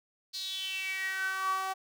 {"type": "tone with high-pass filter sweep", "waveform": "sawtooth", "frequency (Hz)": 381.1, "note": "G4", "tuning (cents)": -49, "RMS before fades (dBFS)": -34, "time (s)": [0.33, 1.74], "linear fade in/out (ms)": 20, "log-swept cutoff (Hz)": [4400, 860], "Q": 8, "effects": []}